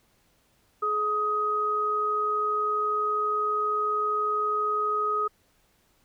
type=tone pair together; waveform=sine; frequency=423.6 / 1256 Hz; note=G#4 / D#6; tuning=+34 / +16 cents; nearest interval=octave + perfect fifth; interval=1882 cents; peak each=-31 / -24 dBFS; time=0.82-5.28 s; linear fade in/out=10 ms; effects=pink hiss -66 dBFS RMS until 6.04 s